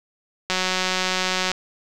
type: click train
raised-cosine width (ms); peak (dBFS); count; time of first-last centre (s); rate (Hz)
0.2; -5; 189; 0.5-1.516; 185
effects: none